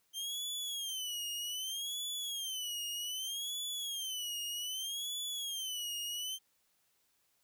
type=tone with vibrato; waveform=sawtooth; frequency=3136 Hz; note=G7; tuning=in tune; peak=-34 dBFS; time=0.13-6.39 s; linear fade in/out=50 ms; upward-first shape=sine; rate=0.64 Hz; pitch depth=160 cents each way; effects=white hiss -75 dBFS RMS until 7.43 s